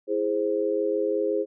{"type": "chord", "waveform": "sine", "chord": "E augmented", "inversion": "none", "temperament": "equal", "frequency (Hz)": [329.6, 415.3, 523.3], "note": ["E4", "G#4", "B#4"], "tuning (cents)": [0, 0, 0], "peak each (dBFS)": [-29, -25, -27], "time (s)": [0.07, 1.46], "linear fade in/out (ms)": 50, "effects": []}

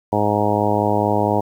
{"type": "harmonic tone", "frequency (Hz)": 104.3, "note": "G#2", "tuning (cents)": 8, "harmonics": [1, 2, 3, 4, 5, 6, 7, 8, 9], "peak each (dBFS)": [-24, -24, -24, -24, -24, -24, -24, -24, -24], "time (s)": [0.12, 1.41], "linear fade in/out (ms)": 10, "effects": ["8-bit"]}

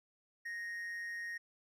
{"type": "tone with amplitude modulation", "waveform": "triangle", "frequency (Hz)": 1864.7, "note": "A#6", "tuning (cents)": 0, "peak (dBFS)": -36, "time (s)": [0.45, 1.38], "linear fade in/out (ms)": 10, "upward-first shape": "sine", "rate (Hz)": 182, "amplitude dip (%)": 40, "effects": []}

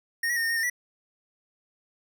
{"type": "tone with pitch steps", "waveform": "square", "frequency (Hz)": [1850, 1928, 1838, 1827, 1853, 1812, 1949], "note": ["A#6", "B6", "A#6", "A#6", "A#6", "A#6", "B6"], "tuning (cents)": [-14, -42, -25, -35, -11, -50, -23], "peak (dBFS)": -25, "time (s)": [0.23, 0.699], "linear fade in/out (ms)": 5, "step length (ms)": 67, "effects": []}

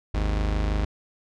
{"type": "tone pair together", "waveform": "45% pulse", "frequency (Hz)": [51.85, 77.78], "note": ["G#1", "D#2"], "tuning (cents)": [-2, 0], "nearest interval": "perfect fifth", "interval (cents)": 702, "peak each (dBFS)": [-23, -30], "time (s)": [0.14, 0.85], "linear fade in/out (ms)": 5, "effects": ["low-pass 5000 Hz 12 dB/octave"]}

